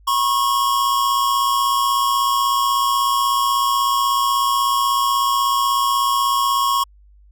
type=tone pair together; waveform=square; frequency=973.7 / 1090 Hz; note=B5 / C#6; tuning=-25 / -29 cents; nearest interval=major second; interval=196 cents; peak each=-24 / -17 dBFS; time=0.07-6.84 s; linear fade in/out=10 ms; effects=added 50 Hz sine -46 dBFS peak until 7.31 s